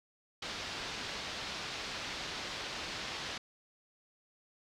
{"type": "low-pass noise", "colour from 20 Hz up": "white", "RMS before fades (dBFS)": -41, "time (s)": [0.42, 3.38], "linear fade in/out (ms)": 5, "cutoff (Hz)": 4900, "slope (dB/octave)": 24, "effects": []}